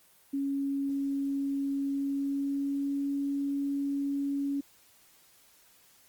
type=tone with pitch glide; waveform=sine; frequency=277.2 to 280.3 Hz; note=C#4 to C#4; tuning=0 to +19 cents; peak=-28 dBFS; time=0.33-4.61 s; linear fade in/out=10 ms; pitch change=+19 cents; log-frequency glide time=1.84-3.07 s; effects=white hiss -61 dBFS RMS until 6.08 s + Opus 24 kbps